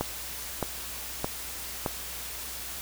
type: click train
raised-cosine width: 1 ms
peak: -13 dBFS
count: 4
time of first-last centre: 0.01-1.862 s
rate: 1.62 Hz
effects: added 60 Hz sine -48 dBFS peak until 2.81 s + white hiss -38 dBFS RMS until 2.81 s